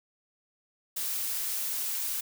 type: noise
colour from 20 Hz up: blue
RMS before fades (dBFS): -32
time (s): 0.96-2.21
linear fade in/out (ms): 10
effects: none